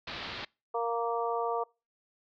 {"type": "low-pass noise", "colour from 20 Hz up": "white", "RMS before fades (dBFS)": -40, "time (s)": [0.07, 0.45], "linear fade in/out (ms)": 5, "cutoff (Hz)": 4400, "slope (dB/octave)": 48}
{"type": "harmonic tone", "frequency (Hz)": 233.1, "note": "A#3", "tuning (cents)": 0, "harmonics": [2, 3, 4, 5], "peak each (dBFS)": [-32, -34, -35, -36], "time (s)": [0.74, 1.64], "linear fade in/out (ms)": 10}
{"effects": ["noise-tail reverb RT60 0.3 s tail -26 dB re dry"]}